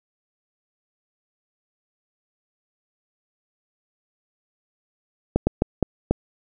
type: slowing click train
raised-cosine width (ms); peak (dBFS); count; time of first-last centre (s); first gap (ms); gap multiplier
2; -4; 5; 5.36-6.11; 110; 1.37
effects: none